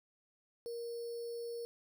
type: tone with sample-and-hold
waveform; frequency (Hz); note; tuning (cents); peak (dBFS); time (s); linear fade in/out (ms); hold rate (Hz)
sine; 470.1; A#4; +15; -39; 0.66-1.65; 0; 4900
effects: none